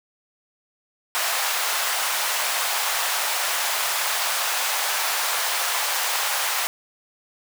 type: high-pass noise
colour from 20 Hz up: pink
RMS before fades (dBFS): -24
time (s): 1.15-6.67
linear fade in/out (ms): 0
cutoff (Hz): 720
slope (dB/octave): 24
effects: none